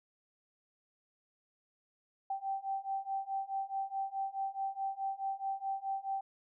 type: beating tone pair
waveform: sine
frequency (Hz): 777 / 781.7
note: G5 / G5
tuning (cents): -16 / -5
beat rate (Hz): 4.7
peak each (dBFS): -38 / -37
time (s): 2.3-6.21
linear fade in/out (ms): 5
effects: none